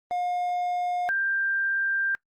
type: tone pair in turn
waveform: triangle / sine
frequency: 714 / 1584.5 Hz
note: F5 / G6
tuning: +38 / +18 cents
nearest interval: octave + major second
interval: 1380 cents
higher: second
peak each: -23 dBFS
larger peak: neither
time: 0.11-1.09 / 1.09-2.15 s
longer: second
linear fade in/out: 0 ms
effects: noise-tail reverb RT60 0.1 s tail -22 dB re dry + Opus 24 kbps